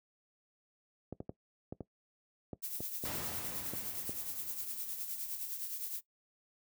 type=clicks; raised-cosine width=2 ms; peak=-27 dBFS; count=10; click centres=1.126 / 1.204 / 1.294 / 1.725 / 1.807 / 2.532 / 2.805 / 3.039 / 3.736 / 4.094 s
type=noise with tremolo; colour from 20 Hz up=violet; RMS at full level=-38 dBFS; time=2.62-6.01 s; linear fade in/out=20 ms; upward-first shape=triangle; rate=9.7 Hz; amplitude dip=60%
type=noise with exponential decay; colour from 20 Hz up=pink; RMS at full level=-40 dBFS; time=3.05-5.95 s; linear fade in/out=1 ms; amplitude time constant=630 ms
effects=noise-tail reverb RT60 0.1 s tail -18 dB re dry + high-pass 80 Hz 12 dB/octave